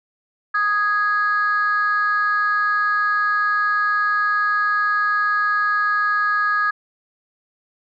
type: tone pair together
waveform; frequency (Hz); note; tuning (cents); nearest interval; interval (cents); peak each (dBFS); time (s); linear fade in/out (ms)
sine; 1244.5 / 1661.2; D#6 / G#6; 0 / 0; perfect fourth; 500; -18; 0.54-6.71; 10
effects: tanh soft clip ceiling -11 dBFS